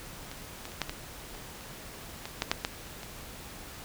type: clicks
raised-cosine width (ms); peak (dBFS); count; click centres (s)
0.2; -23 / -22 / -29 / -11 / -17 / -30 / -29 / -19 / -10 / -7 / -11 / -25; 12; 0.315 / 0.654 / 0.719 / 0.817 / 0.895 / 1.35 / 1.609 / 2.255 / 2.421 / 2.515 / 2.649 / 3.032
effects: pink hiss -45 dBFS RMS until 3.84 s